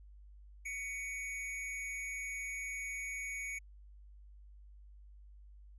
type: tone with amplitude modulation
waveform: square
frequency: 2239 Hz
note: C#7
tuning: 17 cents sharp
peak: -37 dBFS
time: 0.65-3.59 s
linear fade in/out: 10 ms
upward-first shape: sine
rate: 224 Hz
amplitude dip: 55%
effects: added 50 Hz sine -53 dBFS peak until 5.78 s + resampled to 24000 Hz